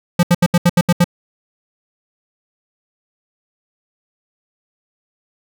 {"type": "tone bursts", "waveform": "square", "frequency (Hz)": 174.61, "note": "F3", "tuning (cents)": 0, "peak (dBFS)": -9, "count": 8, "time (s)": [0.19, 1.043], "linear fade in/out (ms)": 5, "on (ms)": 41, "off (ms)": 75, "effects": []}